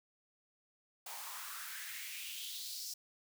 white noise with high-pass filter sweep, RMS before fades -45 dBFS, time 1.06-2.94 s, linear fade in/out 5 ms, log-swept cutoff 780 to 5400 Hz, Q 3.5, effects none

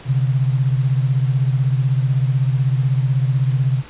sine beating tone pair, 129.6 / 145.6 Hz, C3 / D3, -16 / -15 cents, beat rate 16 Hz, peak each -15 / -21 dBFS, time 0.05-3.83 s, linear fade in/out 50 ms, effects pink hiss -40 dBFS RMS until 3.89 s + resampled to 8000 Hz

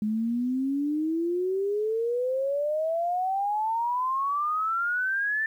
sine exponential sweep, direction up, 209.5 to 1786 Hz, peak -24 dBFS, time 0.02-5.46 s, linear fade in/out 2 ms, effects 10-bit

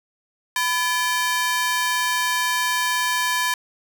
sawtooth ring-modulated tone, 1361 Hz, F6, 45 cents flat, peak -13 dBFS, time 0.56-3.54 s, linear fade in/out 2 ms, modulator 362 Hz, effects none

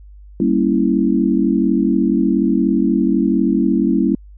sine chord, G diminished seventh, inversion none, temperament equal, 196 / 233.1 / 277.2 / 329.6 Hz, G3 / Bb3 / Db4 / Fb4, 0 / 0 / 0 / 0 cents, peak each -18 dBFS, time 0.4-4.15 s, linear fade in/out 2 ms, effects added 50 Hz sine -37 dBFS peak until 4.37 s

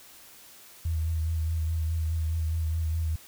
sine tone with vibrato, 80.6 Hz, E2, 38 cents flat, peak -25 dBFS, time 0.85-3.16 s, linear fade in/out 5 ms, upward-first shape sine, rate 4.8 Hz, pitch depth 36 cents each way, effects white hiss -51 dBFS RMS until 3.27 s

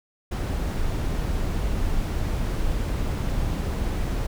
brown noise, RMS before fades -25 dBFS, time 0.31-4.27 s, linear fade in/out 10 ms, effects none

